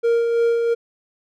triangle tone with tremolo, 466.2 Hz, A#4, in tune, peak -12 dBFS, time 0.03-0.75 s, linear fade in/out 20 ms, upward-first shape sine, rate 3 Hz, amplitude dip 35%, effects none

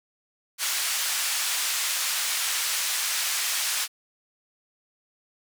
white band-pass noise, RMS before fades -27 dBFS, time 0.58-3.88 s, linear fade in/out 50 ms, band 1200 to 9600 Hz, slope 12 dB/octave, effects none

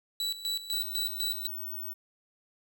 40% pulse tone with tremolo, 3944 Hz, B7, 3 cents flat, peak -28 dBFS, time 0.2-1.47 s, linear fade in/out 2 ms, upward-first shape square, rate 4 Hz, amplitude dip 75%
sine tone, 15804 Hz, B9, in tune, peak -35 dBFS, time 0.71-1.94 s, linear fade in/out 20 ms
effects none

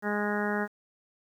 harmonic tone, 207.3 Hz, G#3, 3 cents flat, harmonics 1 / 2 / 3 / 4 / 5 / 6 / 7 / 8 / 9, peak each -31 / -33 / -37 / -36 / -41 / -41 / -36 / -37 / -38 dBFS, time 0.02-0.68 s, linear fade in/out 50 ms, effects 10-bit

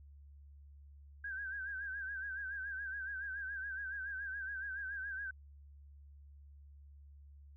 sine tone with vibrato, 1585 Hz, G6, 19 cents sharp, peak -39 dBFS, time 1.24-5.31 s, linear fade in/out 5 ms, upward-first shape sine, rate 7.1 Hz, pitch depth 77 cents each way, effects added 71 Hz sine -54 dBFS peak until 7.56 s

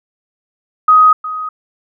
sine tone with echo, 1255 Hz, D#6, 15 cents sharp, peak -4 dBFS, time 0.88-1.13 s, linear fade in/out 5 ms, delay 360 ms, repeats 1, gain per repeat -15 dB, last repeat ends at 1.49 s, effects none

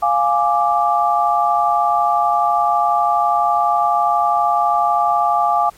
sine chord, D diminished, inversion first, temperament equal, 698.5 / 830.6 / 1174.7 Hz, F5 / Ab5 / D6, 0 / 0 / 0 cents, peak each -17 dBFS, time 0.02-5.7 s, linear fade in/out 10 ms, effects pink hiss -47 dBFS RMS until 5.77 s + MP3 64 kbps

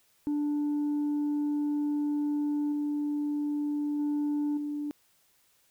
sine tone with level steps, 293.7 Hz, D4, in tune, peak -24 / -26 / -24 / -30 dBFS, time 0.27-4.91 s, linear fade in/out 0 ms, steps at 2.72 / 3.99 / 4.57 s, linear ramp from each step 5 ms, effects tanh soft clip ceiling -25 dBFS + white hiss -67 dBFS RMS until 5.7 s

